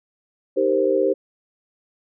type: chord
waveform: sine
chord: C minor seventh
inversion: first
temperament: equal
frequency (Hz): 311.1 / 392 / 466.2 / 523.3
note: Eb4 / G4 / Bb4 / C5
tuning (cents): 0 / 0 / 0 / 0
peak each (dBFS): -25 / -20 / -24 / -20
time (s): 0.56-1.14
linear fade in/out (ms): 20
effects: none